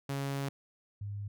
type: tone pair in turn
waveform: sawtooth / sine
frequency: 138.59 / 101.84 Hz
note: C#3 / G#2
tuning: 0 / -33 cents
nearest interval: perfect fourth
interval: 533 cents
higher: first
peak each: -29 / -36 dBFS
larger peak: first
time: 0.09-0.49 / 1.01-1.28 s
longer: first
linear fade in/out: 5 ms
effects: none